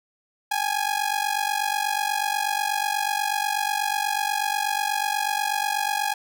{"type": "ring-modulated tone", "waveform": "sawtooth", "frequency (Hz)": 828, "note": "G#5", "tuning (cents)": -5, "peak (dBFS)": -16, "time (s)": [0.51, 6.14], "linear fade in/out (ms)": 5, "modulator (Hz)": 24.1, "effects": []}